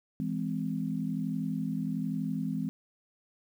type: chord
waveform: sine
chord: E augmented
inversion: none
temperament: just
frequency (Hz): 164.81 / 206 / 257.5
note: E3 / G#3 / B#3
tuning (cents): 0 / -14 / -28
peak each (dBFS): -34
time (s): 0.2-2.69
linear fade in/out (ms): 0
effects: 10-bit